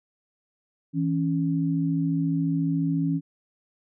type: tone pair together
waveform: sine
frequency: 162.98 / 277.2 Hz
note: E3 / C#4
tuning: -19 / 0 cents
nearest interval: major sixth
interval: 919 cents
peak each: -24 / -25 dBFS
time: 0.93-3.21 s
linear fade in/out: 50 ms
effects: none